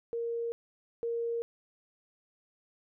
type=tone pair in turn; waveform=sine; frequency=466.2 / 466.2 Hz; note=A#4 / A#4; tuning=0 / 0 cents; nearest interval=unison; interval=0 cents; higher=neither; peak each=-31 / -30 dBFS; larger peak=second; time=0.13-0.52 / 1.03-1.42 s; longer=neither; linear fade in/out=0 ms; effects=none